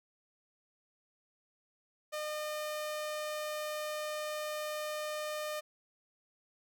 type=tone; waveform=sawtooth; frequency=607 Hz; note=D#5; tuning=43 cents flat; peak=-32 dBFS; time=2.12-5.61 s; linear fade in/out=20 ms; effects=none